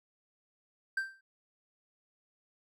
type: tone with exponential decay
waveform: triangle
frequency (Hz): 1568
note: G6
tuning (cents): 0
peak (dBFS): -25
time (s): 0.97-1.21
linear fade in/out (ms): 5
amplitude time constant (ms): 51
effects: none